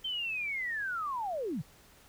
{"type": "linear sweep", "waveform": "sine", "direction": "down", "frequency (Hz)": [3136, 122.1], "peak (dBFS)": -32, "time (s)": [0.04, 1.62], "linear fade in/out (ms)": 10, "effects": ["pink hiss -59 dBFS RMS until 2.08 s"]}